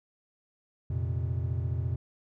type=chord; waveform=triangle; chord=F suspended fourth; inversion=none; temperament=just; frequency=87.31 / 116.41 / 130.96 Hz; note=F2 / Bb2 / C3; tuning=0 / -2 / +2 cents; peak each=-29 / -31 / -32 dBFS; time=0.9-1.96 s; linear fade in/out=5 ms; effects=none